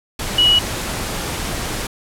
sine tone in noise, 2923 Hz, F#7, 22 cents flat, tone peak -10 dBFS, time 0.38-0.59 s, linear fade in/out 5 ms, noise pink, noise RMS -24 dBFS, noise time 0.19-1.87 s, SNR +11 dB, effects low-pass 12000 Hz 12 dB/octave

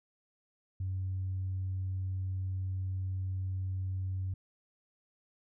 sine tone, 94 Hz, F#2, 28 cents sharp, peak -31 dBFS, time 0.8-4.34 s, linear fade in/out 5 ms, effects tanh soft clip ceiling -28 dBFS

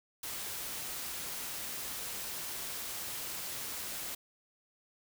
white noise, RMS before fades -40 dBFS, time 0.23-4.15 s, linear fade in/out 5 ms, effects none

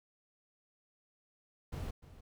brown noise with echo, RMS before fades -40 dBFS, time 1.72-1.91 s, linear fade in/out 10 ms, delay 300 ms, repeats 1, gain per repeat -15 dB, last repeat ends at 2.21 s, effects none

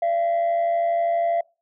sine tone pair together, 588.6 / 681 Hz, D5 / F5, +4 / -44 cents, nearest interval minor third, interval 252 cents, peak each -27 / -17 dBFS, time 0.02-1.41 s, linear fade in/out 5 ms, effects noise-tail reverb RT60 0.3 s tail -26 dB re dry + tanh soft clip ceiling -17 dBFS

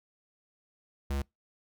square tone, 69.3 Hz, C#2, in tune, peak -30 dBFS, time 1.1-1.22 s, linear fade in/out 5 ms, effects noise-tail reverb RT60 0.2 s tail -26 dB re dry

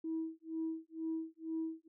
sine tone with tremolo, 323 Hz, E4, 35 cents flat, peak -33 dBFS, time 0.04-1.88 s, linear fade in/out 5 ms, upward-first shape sine, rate 2.1 Hz, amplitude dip 100%, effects tanh soft clip ceiling -30 dBFS

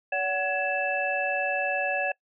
sine tone cluster, 569 / 749 / 1680 / 2643 Hz, C#5 / F#5 / G#6 / E7, +45 / +21 / +19 / +4 cents, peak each -30 dBFS, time 0.12-2.12 s, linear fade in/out 5 ms, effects noise-tail reverb RT60 0.1 s tail -24 dB re dry

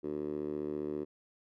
10% pulse tone with band-pass filter, 75 Hz, D2, 37 cents sharp, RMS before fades -37 dBFS, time 0.03-1.05 s, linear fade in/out 20 ms, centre 360 Hz, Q 3.2, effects none

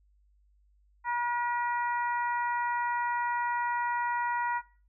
harmonic tone, 480 Hz, B4, 49 cents flat, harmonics 2 / 3 / 4 / 5, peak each -28 / -36 / -36 / -47 dBFS, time 1.04-4.62 s, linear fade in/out 50 ms, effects noise-tail reverb RT60 0.4 s tail -19 dB re dry + added 50 Hz sine -62 dBFS peak until 4.88 s

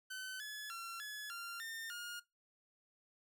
sawtooth tone with pitch steps, 1521 / 1707 / 1363 / 1702 / 1386 / 1814 / 1425 Hz, F#6 / G#6 / F6 / G#6 / F6 / A#6 / F6, +47 / +47 / -43 / +42 / -14 / -48 / +34 cents, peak -40 dBFS, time 0.1-2.2 s, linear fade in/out 10 ms, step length 300 ms, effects noise-tail reverb RT60 0.2 s tail -20 dB re dry

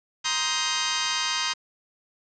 10% pulse chord, C minor seventh, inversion third, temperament just, 941.9 / 1046.5 / 1255.8 / 1569.8 Hz, Bb5 / C6 / Eb6 / G6, +18 / 0 / +16 / +2 cents, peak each -22 dBFS, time 0.24-1.54 s, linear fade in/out 20 ms, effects resampled to 16000 Hz + 7-bit

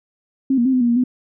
sine tone with pitch steps, 267.2 / 237.4 / 263.3 / 254 / 238.8 / 236 / 251.3 Hz, C4 / A#3 / C4 / B3 / A#3 / A#3 / B3, +36 / +32 / +11 / +49 / +42 / +22 / +30 cents, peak -13 dBFS, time 0.5-1.039 s, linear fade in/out 5 ms, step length 77 ms, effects none

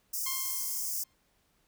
white high-pass noise, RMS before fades -34 dBFS, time 0.13-1.04 s, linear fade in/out 10 ms, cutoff 5000 Hz, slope 96 dB/octave
10% pulse tone with exponential decay, 1060 Hz, C6, 22 cents sharp, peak -26 dBFS, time 0.26-1.14 s, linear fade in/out 5 ms, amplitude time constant 190 ms
effects pink hiss -71 dBFS RMS until 1.67 s

